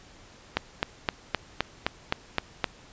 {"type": "click train", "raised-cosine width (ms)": 0.3, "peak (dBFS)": -7, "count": 9, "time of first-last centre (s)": [0.57, 2.643], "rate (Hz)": 3.86, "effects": ["pink hiss -52 dBFS RMS until 2.92 s", "resampled to 16000 Hz"]}